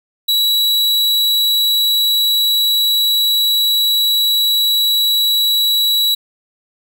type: tone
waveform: 45% pulse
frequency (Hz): 3910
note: B7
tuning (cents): -18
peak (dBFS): -12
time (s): 0.28-6.15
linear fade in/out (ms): 10
effects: none